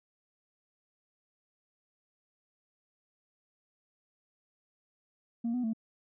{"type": "tone with pitch steps", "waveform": "sine", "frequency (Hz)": [233.1, 247.8, 223.3], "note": ["A#3", "B3", "A3"], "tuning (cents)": [0, 6, 26], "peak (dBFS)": -27, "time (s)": [5.44, 5.734], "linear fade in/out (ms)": 10, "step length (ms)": 98, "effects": ["tanh soft clip ceiling -27 dBFS"]}